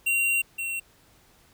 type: tone pair in turn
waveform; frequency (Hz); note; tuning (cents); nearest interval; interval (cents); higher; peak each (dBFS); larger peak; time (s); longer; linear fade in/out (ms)
square; 2756 / 2729; F7 / F7; -24 / -41; unison; 17; first; -22 / -29; first; 0.06-0.42 / 0.58-0.8; first; 10
effects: pink hiss -59 dBFS RMS until 1.53 s